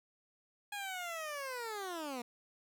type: linear sweep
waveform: 15% pulse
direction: down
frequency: 831 to 232.8 Hz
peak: -33 dBFS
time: 0.72-2.22 s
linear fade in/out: 5 ms
effects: none